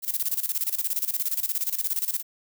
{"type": "noise with tremolo", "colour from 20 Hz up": "violet", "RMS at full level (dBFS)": -25, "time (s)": [0.02, 2.23], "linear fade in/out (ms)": 50, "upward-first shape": "square", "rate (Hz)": 17, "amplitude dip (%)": 80, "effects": []}